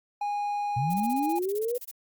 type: tone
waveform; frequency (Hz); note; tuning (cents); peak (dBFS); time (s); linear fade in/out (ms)
triangle; 822; G#5; -18; -25; 0.21-1.39; 5
type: linear sweep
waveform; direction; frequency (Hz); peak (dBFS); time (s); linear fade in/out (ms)
sine; up; 116.54 to 498.9; -26; 0.76-1.78; 10
type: noise bursts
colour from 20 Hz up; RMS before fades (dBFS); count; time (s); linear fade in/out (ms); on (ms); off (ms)
violet; -39; 16; 0.9-1.913; 5; 38; 27
effects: Opus 48 kbps